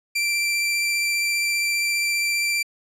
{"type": "tone with vibrato", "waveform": "sawtooth", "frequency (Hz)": 2351, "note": "D7", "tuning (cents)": 1, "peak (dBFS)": -17, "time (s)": [0.15, 2.63], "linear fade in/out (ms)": 10, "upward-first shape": "sine", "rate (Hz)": 15, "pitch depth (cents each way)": 10, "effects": ["low-pass 12000 Hz 12 dB/octave"]}